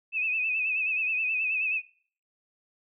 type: tone with vibrato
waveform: sine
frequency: 2568 Hz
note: E7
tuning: 46 cents flat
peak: -25 dBFS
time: 0.12-1.82 s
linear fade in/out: 50 ms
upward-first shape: sine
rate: 9.4 Hz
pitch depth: 67 cents each way
effects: noise-tail reverb RT60 0.5 s tail -22 dB re dry